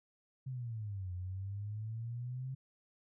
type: exponential two-way sweep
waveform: sine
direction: down then up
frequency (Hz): 133.6 to 89 to 133.6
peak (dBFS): -38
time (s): 0.46-2.55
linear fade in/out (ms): 10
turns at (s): 1.13
effects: none